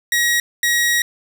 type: tone bursts at uneven times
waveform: sawtooth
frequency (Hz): 1900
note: A#6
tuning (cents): +33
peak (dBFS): -11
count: 2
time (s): 0.12-0.4 / 0.63-1.02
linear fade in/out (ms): 2
effects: none